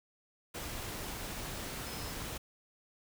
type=tone in noise; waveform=sine; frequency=5140 Hz; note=E8; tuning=45 cents flat; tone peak=-50 dBFS; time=1.86-2.12 s; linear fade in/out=10 ms; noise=pink; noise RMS=-41 dBFS; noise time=0.54-2.38 s; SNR=-12 dB; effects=none